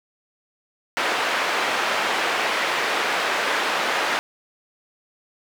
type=band-pass noise; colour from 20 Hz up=white; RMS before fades=-23 dBFS; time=0.97-4.19 s; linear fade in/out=0 ms; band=420 to 2100 Hz; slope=12 dB/octave; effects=none